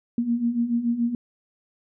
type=beating tone pair; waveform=sine; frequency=231.3 / 238.3 Hz; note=A#3 / A#3; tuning=-13 / +38 cents; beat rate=7 Hz; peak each=-27 / -22 dBFS; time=0.18-1.15 s; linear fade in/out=2 ms; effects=none